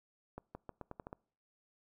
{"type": "accelerating click train", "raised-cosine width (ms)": 1, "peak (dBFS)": -30, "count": 8, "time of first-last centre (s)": [0.38, 1.129], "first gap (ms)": 170, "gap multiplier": 0.84, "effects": ["noise-tail reverb RT60 0.5 s tail -25 dB re dry"]}